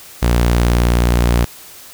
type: tone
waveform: sawtooth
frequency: 59.3 Hz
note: A#1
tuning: 30 cents sharp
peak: -7 dBFS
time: 0.22-1.45 s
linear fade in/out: 10 ms
effects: white hiss -38 dBFS RMS until 1.93 s